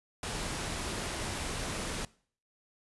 pink noise, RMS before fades -36 dBFS, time 0.23-2.05 s, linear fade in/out 2 ms, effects noise-tail reverb RT60 0.5 s tail -22 dB re dry + resampled to 24000 Hz

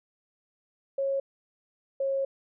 sine tone pair in turn, 547 / 543.8 Hz, C#5 / C#5, -23 / -33 cents, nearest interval unison, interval 10 cents, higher first, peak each -25 dBFS, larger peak neither, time 0.98-1.2 / 2-2.25 s, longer second, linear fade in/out 5 ms, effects none

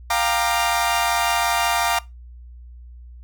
sawtooth chord, G minor seventh, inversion third, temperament equal with one note detuned, 698.5 / 784 / 932.3 / 1192.4 Hz, F5 / G5 / Bb5 / D6, 0 / 0 / 0 / +26 cents, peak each -19 / -23 / -19 / -21 dBFS, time 0.1-1.99 s, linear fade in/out 5 ms, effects noise-tail reverb RT60 0.2 s tail -20 dB re dry + added 60 Hz sine -38 dBFS peak until 3.23 s

